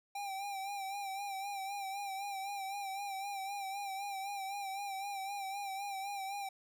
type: tone with vibrato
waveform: square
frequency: 790 Hz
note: G5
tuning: 13 cents sharp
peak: -39 dBFS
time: 0.15-6.49 s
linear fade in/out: 5 ms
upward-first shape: sine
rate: 3.9 Hz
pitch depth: 52 cents each way
effects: none